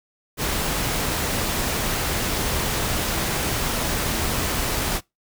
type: noise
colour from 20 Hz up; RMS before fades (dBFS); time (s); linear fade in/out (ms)
pink; -24; 0.37-5.01; 50
effects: noise-tail reverb RT60 0.2 s tail -24 dB re dry